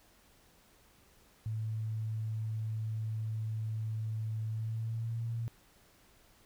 sine tone with pitch glide, 110 to 115.54 Hz, A2 to A#2, 0 to -15 cents, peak -33 dBFS, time 1.46-5.48 s, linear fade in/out 0 ms, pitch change +85 cents, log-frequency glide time 4.47-5.24 s, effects pink hiss -64 dBFS RMS until 6.45 s

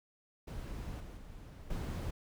brown noise with level steps, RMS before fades -42 / -47 / -50 / -38 dBFS, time 0.47-2.11 s, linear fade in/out 10 ms, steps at 1 / 1.17 / 1.7 s, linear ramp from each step 5 ms, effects none

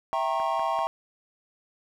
triangle chord, E diminished seventh, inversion none, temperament equal with one note detuned, 659.3 / 784 / 932.3 / 1086.5 Hz, E5 / G5 / Bb5 / Db6, 0 / 0 / 0 / -35 cents, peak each -28 dBFS, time 0.13-0.87 s, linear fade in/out 0 ms
click train, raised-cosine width 0.5 ms, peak -26 dBFS, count 3, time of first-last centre 0.4-0.79 s, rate 5.13 Hz
effects none

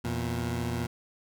20% pulse tone pair together, 83.79 / 118.5 Hz, E2 / A#2, +29 / +29 cents, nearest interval tritone, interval 600 cents, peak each -29 / -26 dBFS, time 0.04-0.87 s, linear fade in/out 10 ms, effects none

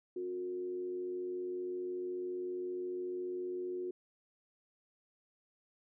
sine tone with frequency modulation, 362.2 Hz, F#4, 37 cents flat, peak -36 dBFS, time 0.16-3.91 s, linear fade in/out 5 ms, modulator 94.6 Hz, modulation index 0.36, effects none

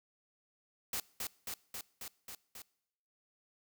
white noise with echo, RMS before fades -37 dBFS, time 0.93-1 s, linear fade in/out 2 ms, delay 270 ms, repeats 6, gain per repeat -2 dB, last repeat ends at 2.62 s, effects noise-tail reverb RT60 0.8 s tail -23 dB re dry

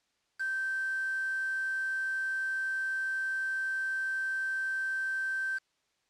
sine tone with quantisation, 1557 Hz, G6, 12 cents flat, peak -30 dBFS, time 0.39-5.59 s, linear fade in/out 20 ms, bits 7, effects white hiss -75 dBFS RMS until 6.09 s + low-pass 6000 Hz 12 dB/octave

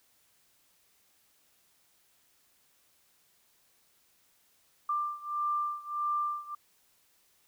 sine beating tone pair, 1186 / 1187.6 Hz, D6 / D6, +17 / +19 cents, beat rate 1.6 Hz, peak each -32 / -34 dBFS, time 4.89-6.55 s, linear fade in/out 5 ms, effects white hiss -68 dBFS RMS until 7.47 s

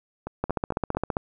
two click trains, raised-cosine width 1 ms, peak -11 / -18 dBFS, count 12 / 4, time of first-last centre 0.44-1.168 / 0.27-0.949 s, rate 15.1 / 4.42 Hz, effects none

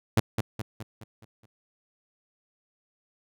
sawtooth tone with echo, 110.5 Hz, A2, 8 cents sharp, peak -14 dBFS, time 0.17-0.2 s, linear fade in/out 5 ms, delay 210 ms, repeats 6, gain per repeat -6 dB, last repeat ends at 1.46 s, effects none

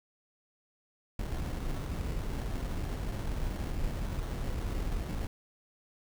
brown noise with sample-and-hold, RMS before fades -34 dBFS, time 1.19-5.27 s, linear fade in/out 5 ms, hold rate 2450 Hz, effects none

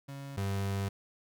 35% pulse tone pair in turn, 138.8 / 98.43 Hz, C#3 / G2, +3 / +8 cents, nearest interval tritone, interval 595 cents, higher first, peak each -39 / -29 dBFS, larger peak second, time 0.08-0.37 / 0.37-0.89 s, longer second, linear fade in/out 10 ms, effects none

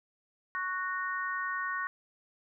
sine chord, F# major, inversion second, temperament just, 1110 / 1480 / 1850 Hz, C#6 / F#6 / A#6, +2 / 0 / -14 cents, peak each -35 / -36 / -36 dBFS, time 0.55-1.87 s, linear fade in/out 0 ms, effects none

